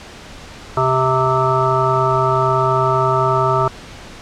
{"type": "harmonic tone", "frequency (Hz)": 130.6, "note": "C3", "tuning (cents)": -3, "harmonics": [1, 3, 5, 7, 9, 10], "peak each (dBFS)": [-20, -20, -20, -20, -20, -20], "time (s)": [0.77, 3.68], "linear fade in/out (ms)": 2, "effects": ["pink hiss -36 dBFS RMS until 4.21 s", "low-pass 6000 Hz 12 dB/octave"]}